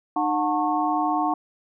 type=tone cluster; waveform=sine; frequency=305.2 / 730 / 895 / 1094 Hz; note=D#4 / F#5 / A5 / C#6; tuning=-33 / -24 / +29 / -23 cents; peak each=-26 / -24 / -27 / -27 dBFS; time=0.16-1.34 s; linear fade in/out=5 ms; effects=none